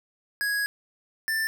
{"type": "tone pair in turn", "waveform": "square", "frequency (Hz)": [1661.2, 1775.8], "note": ["G#6", "A6"], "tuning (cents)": [0, 15], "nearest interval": "minor second", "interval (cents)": 115, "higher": "second", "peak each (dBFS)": -25, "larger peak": "neither", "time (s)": [[0.41, 0.66], [1.28, 1.47]], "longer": "first", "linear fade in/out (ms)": 0, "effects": []}